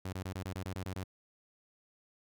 sawtooth tone bursts, 93.6 Hz, F#2, 20 cents sharp, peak -33 dBFS, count 10, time 0.05-1.038 s, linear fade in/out 5 ms, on 79 ms, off 22 ms, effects none

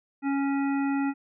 harmonic tone, 277.2 Hz, C#4, in tune, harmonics 1 / 3 / 5 / 7 / 9, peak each -24 / -34 / -38 / -41 / -43 dBFS, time 0.22-1.14 s, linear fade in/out 50 ms, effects none

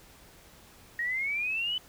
sine exponential sweep, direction up, 1864.7 to 3030 Hz, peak -28 dBFS, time 0.99-1.78 s, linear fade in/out 2 ms, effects pink hiss -55 dBFS RMS until 1.88 s

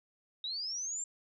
sine linear sweep, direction up, 3729 to 7459 Hz, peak -35 dBFS, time 0.44-1.04 s, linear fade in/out 2 ms, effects none

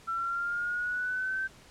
sine exponential sweep, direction up, 1342 to 1557 Hz, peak -29 dBFS, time 0.07-1.48 s, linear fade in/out 20 ms, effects pink hiss -55 dBFS RMS until 1.7 s + low-pass 9000 Hz 12 dB/octave

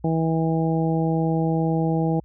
harmonic tone, 162.1 Hz, E3, 29 cents flat, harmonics 1 / 2 / 3 / 4 / 5, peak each -21 / -25 / -28 / -32 / -30 dBFS, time 0.04-2.2 s, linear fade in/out 5 ms, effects added 60 Hz sine -47 dBFS peak until 2.24 s

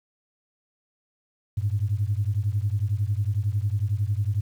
sine beating tone pair, 98 / 109 Hz, G2 / A2, 0 / -16 cents, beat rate 11 Hz, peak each -24 / -25 dBFS, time 1.57-4.41 s, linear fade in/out 10 ms, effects tanh soft clip ceiling -14 dBFS + 9-bit

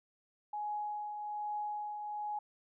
sine tone with tremolo, 837 Hz, G#5, 13 cents sharp, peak -34 dBFS, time 0.53-2.39 s, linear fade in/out 5 ms, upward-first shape triangle, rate 1.2 Hz, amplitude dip 45%, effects none

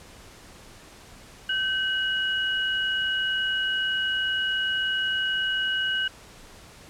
sine tone pair together, 1542 / 2911 Hz, G6 / F#7, -29 / -29 cents, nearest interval major seventh, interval 1100 cents, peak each -26 dBFS, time 1.49-6.08 s, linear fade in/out 5 ms, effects pink hiss -48 dBFS RMS until 6.89 s + low-pass 10000 Hz 12 dB/octave

